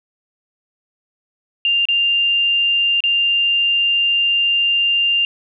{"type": "tone with dropouts", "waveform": "sine", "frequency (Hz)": 2794, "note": "F7", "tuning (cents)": 0, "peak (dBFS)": -13, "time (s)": [1.65, 5.25], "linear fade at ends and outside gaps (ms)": 1, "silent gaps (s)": [[1.854, 1.886], [3.005, 3.038]], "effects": []}